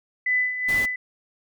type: tone with tremolo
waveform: sine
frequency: 2001 Hz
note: B6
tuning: 22 cents sharp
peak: -18 dBFS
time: 0.26-0.96 s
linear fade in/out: 5 ms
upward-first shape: sine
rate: 2.5 Hz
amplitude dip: 65%
type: noise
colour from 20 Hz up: pink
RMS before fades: -34 dBFS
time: 0.68-0.86 s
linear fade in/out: 10 ms
effects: none